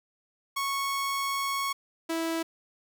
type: tone pair in turn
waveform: sawtooth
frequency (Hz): 1104 / 328.2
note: C#6 / E4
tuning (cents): -7 / -8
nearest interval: octave + major sixth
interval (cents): 2101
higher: first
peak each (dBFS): -24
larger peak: neither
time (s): 0.56-1.73 / 2.09-2.43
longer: first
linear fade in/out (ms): 10
effects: none